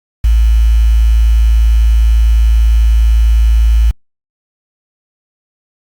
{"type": "tone with quantisation", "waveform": "sine", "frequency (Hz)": 55.5, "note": "A1", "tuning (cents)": 16, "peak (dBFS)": -5, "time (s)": [0.24, 3.91], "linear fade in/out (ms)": 5, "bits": 5, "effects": ["Opus 48 kbps"]}